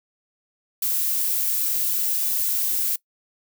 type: noise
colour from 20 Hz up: violet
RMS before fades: -23 dBFS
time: 0.82-2.96 s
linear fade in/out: 5 ms
effects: noise-tail reverb RT60 0.1 s tail -22 dB re dry